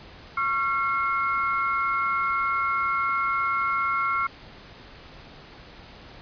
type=tone cluster; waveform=sine; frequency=1104 / 1367 / 2160 Hz; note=C#6 / F6 / C#7; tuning=-7 / -37 / -45 cents; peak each=-28 / -24 / -30 dBFS; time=0.37-4.27 s; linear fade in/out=5 ms; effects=pink hiss -46 dBFS RMS until 6.21 s + resampled to 11025 Hz